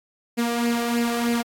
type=tone with flanger; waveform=sawtooth; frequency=236 Hz; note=A#3; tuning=22 cents sharp; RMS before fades=-23 dBFS; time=0.37-1.43 s; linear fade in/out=20 ms; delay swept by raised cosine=0.4 to 1.7 ms; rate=3.2 Hz; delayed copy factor=+0.55; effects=AAC 64 kbps